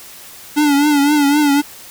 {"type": "tone with vibrato", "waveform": "square", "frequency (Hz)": 290, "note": "D4", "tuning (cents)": -22, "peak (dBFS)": -11, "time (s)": [0.56, 1.62], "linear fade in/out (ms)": 20, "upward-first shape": "triangle", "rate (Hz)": 3.9, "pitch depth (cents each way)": 78, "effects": ["white hiss -37 dBFS RMS until 1.9 s"]}